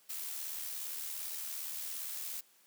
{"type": "noise with amplitude modulation", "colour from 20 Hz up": "blue", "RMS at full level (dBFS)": -39, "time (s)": [0.09, 2.41], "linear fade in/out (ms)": 10, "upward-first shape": "sine", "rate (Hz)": 77.4, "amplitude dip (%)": 40, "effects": ["white hiss -66 dBFS RMS until 2.66 s", "high-pass 200 Hz 12 dB/octave"]}